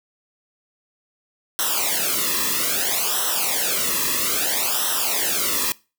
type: noise with flanger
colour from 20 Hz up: white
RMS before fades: -22 dBFS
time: 1.59-5.72 s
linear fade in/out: 0 ms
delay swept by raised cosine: 0.43 to 1.36 ms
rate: 0.61 Hz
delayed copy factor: -1
effects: noise-tail reverb RT60 0.3 s tail -22 dB re dry